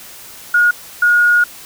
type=tone bursts at uneven times; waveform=sine; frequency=1439 Hz; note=F#6; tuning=49 cents flat; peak=-8 dBFS; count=2; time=0.54-0.71 / 1.02-1.44 s; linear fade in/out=5 ms; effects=white hiss -36 dBFS RMS until 1.65 s